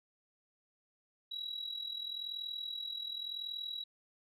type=tone with amplitude modulation; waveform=sine; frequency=3888 Hz; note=B7; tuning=28 cents flat; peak=-34 dBFS; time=1.31-3.84 s; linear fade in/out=10 ms; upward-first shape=sine; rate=40.9 Hz; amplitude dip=75%; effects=tanh soft clip ceiling -33 dBFS